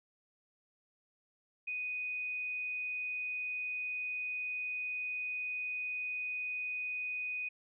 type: tone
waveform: sine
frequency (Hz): 2489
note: D#7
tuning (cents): 0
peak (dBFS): -35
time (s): 1.67-7.49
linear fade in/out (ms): 10
effects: none